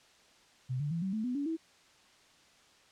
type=tone with pitch steps; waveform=sine; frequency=128.1 / 146.3 / 167.09 / 190.83 / 217.9 / 248.9 / 284.3 / 324.7 Hz; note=C3 / D3 / E3 / G3 / A3 / B3 / C#4 / E4; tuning=-36 / -6 / +24 / -46 / -17 / +14 / +44 / -26 cents; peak=-31 dBFS; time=0.69-1.57 s; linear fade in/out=20 ms; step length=110 ms; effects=white hiss -62 dBFS RMS until 2.91 s + low-pass 6000 Hz 12 dB/octave